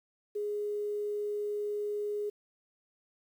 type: tone with quantisation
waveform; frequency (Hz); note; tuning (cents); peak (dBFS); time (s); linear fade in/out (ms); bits
sine; 415.3; G#4; 0; -31; 0.35-2.3; 10; 10
effects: none